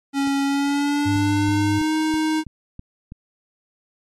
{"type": "tone with pitch glide", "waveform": "square", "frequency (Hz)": [277.2, 312.9], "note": ["C#4", "D#4"], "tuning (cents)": [0, 10], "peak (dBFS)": -19, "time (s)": [0.13, 2.44], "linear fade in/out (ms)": 50, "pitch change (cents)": 210, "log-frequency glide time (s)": [0.44, 1.95]}
{"type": "tone", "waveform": "sine", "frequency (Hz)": 101.7, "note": "G#2", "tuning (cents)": -36, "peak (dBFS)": -21, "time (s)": [1.05, 1.8], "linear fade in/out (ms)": 20}
{"type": "click train", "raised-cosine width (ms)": 5, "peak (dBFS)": -23, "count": 7, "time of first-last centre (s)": [1.16, 3.121], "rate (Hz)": 3.06}
{"effects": ["low-pass 9000 Hz 12 dB/octave", "MP3 64 kbps"]}